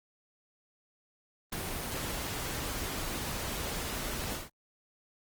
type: noise with ADSR envelope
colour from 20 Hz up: pink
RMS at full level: -34 dBFS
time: 1.52-4.5 s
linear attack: 7 ms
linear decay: 30 ms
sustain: -2 dB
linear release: 170 ms
effects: Opus 24 kbps